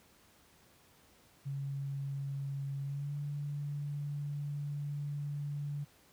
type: tone with pitch glide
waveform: sine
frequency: 138.59 to 144.73 Hz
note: C#3 to D3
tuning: 0 to -25 cents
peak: -35 dBFS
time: 1.45-5.85 s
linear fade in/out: 20 ms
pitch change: +75 cents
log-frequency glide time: 2.82-3.15 s
effects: pink hiss -64 dBFS RMS until 6.12 s + high-pass 60 Hz 12 dB/octave